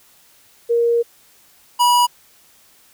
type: tone pair in turn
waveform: sine / square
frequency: 469.4 / 971.9 Hz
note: A#4 / B5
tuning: +12 / -28 cents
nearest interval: octave + minor second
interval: 1260 cents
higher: second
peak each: -13 / -12 dBFS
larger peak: second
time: 0.69-1.03 / 1.79-2.07 s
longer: first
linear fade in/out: 20 ms
effects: white hiss -52 dBFS RMS until 2.93 s